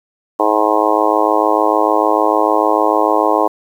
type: harmonic tone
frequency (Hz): 106.7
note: G#2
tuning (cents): +47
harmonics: 3 / 4 / 5 / 6 / 7 / 8 / 9 / 10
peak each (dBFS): -19 / -19 / -19 / -19 / -19 / -19 / -19 / -19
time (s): 0.39-3.48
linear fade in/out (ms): 10
effects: 7-bit